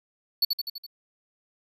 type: tone with echo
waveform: square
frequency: 4445 Hz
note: C#8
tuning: 4 cents sharp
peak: -19 dBFS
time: 0.42-0.45 s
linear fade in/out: 5 ms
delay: 83 ms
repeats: 5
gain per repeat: -4 dB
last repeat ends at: 0.865 s
effects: none